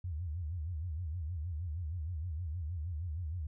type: tone with vibrato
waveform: sine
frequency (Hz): 82.41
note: E2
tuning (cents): 0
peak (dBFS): -35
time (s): 0.04-3.47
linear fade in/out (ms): 5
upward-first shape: sine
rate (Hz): 6.4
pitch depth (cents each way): 190
effects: none